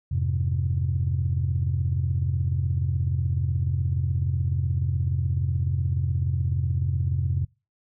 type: chord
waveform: sine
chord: F minor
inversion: none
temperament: equal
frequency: 87.31 / 103.83 / 130.81 Hz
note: F2 / Ab2 / C3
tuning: 0 / 0 / 0 cents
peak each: -24 / -29 / -25 dBFS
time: 0.11-7.45 s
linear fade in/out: 10 ms
effects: noise-tail reverb RT60 0.3 s tail -26 dB re dry + tanh soft clip ceiling -14 dBFS